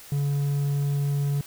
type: tone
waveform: triangle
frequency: 142.2 Hz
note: C#3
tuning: 45 cents sharp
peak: -20 dBFS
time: 0.12-1.41 s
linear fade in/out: 2 ms
effects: white hiss -46 dBFS RMS until 1.46 s